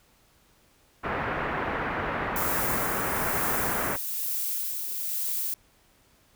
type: low-pass noise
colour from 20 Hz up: white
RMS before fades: -30 dBFS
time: 1.03-3.97 s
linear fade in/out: 20 ms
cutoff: 1800 Hz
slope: 24 dB/octave
type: noise with tremolo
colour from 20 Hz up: violet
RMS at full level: -29 dBFS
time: 2.36-5.54 s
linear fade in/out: 0 ms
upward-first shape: sine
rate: 1.1 Hz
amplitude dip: 35%
effects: pink hiss -62 dBFS RMS until 6.35 s